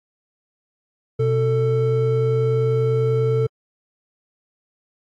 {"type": "tone pair together", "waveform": "triangle", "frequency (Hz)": [124.76, 444.6], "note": ["B2", "A4"], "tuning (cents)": [18, 18], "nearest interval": "octave + minor seventh", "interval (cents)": 2200, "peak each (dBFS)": -17, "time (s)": [1.19, 3.47], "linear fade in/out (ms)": 10, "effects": ["AAC 64 kbps"]}